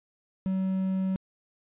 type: tone with quantisation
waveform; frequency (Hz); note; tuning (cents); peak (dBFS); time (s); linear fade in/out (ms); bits
triangle; 189.4; F#3; +41; -23; 0.46-1.16; 0; 8
effects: resampled to 8000 Hz